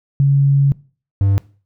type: tone pair in turn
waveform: sine / triangle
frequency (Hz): 139.4 / 98.57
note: C#3 / G2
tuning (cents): +10 / +10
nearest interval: tritone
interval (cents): 600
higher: first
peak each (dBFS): -9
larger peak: neither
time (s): 0.2-0.72 / 1.21-1.38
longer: first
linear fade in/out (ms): 0
effects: noise-tail reverb RT60 0.4 s tail -22 dB re dry